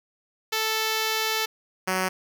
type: tone pair in turn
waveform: 5% pulse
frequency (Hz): 440 / 186.66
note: A4 / F#3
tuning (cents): 0 / +15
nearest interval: octave + minor third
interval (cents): 1485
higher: first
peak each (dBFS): -12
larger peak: neither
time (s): 0.52-1.46 / 1.87-2.09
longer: first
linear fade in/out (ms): 10
effects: none